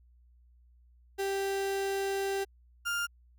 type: tone pair in turn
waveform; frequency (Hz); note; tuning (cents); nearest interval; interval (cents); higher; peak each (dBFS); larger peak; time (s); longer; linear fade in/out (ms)
35% pulse; 392 / 1403; G4 / F6; 0 / +8; octave + minor seventh; 2208; second; -28; neither; 1.18-2.45 / 2.85-3.07; first; 20
effects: added 60 Hz sine -58 dBFS peak until 3.38 s